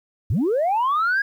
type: linear sweep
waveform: sine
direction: up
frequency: 74.1 to 1661.2 Hz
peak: -16 dBFS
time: 0.3-1.22 s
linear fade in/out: 5 ms
effects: tanh soft clip ceiling -15 dBFS + 9-bit